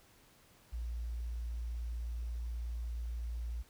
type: tone with quantisation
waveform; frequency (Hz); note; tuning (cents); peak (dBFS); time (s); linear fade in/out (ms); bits
sine; 58.27; A#1; 0; -36; 0.72-3.63; 20; 11
effects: pink hiss -64 dBFS RMS until 3.69 s